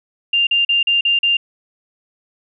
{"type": "tone bursts", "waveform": "sine", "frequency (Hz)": 2794, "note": "F7", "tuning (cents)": 0, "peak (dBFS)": -12, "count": 6, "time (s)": [0.33, 1.37], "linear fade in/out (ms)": 5, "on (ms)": 140, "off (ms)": 40, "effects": []}